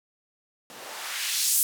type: noise with band-pass filter sweep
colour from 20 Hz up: blue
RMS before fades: -28 dBFS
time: 0.7-1.63 s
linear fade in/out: 0 ms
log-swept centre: 270 to 11000 Hz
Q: 0.99
effects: none